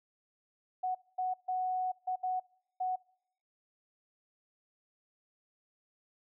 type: tone bursts at uneven times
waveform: sine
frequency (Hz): 740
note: F#5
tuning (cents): 0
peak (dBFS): -30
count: 6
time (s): 0.83-0.95 / 1.18-1.34 / 1.48-1.92 / 2.07-2.16 / 2.23-2.4 / 2.8-2.96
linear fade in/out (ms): 10
effects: noise-tail reverb RT60 0.8 s tail -25 dB re dry